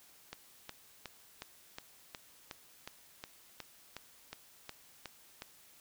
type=click train; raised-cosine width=0.2 ms; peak=-25 dBFS; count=15; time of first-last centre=0.33-5.421 s; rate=2.75 Hz; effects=white hiss -61 dBFS RMS until 5.8 s